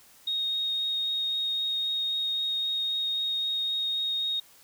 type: tone with vibrato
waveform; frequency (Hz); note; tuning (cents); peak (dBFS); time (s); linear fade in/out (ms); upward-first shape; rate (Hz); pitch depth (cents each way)
sine; 3729; A#7; 0; -26; 0.27-4.4; 5; triangle; 3.8; 8
effects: white hiss -56 dBFS RMS until 4.63 s